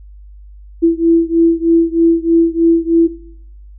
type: beating tone pair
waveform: sine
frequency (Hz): 331.5 / 334.7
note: E4 / E4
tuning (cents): +10 / +26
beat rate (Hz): 3.2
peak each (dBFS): -11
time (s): 0.82-3.08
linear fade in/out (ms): 20
effects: noise-tail reverb RT60 0.7 s tail -17 dB re dry + added 50 Hz sine -34 dBFS peak until 3.78 s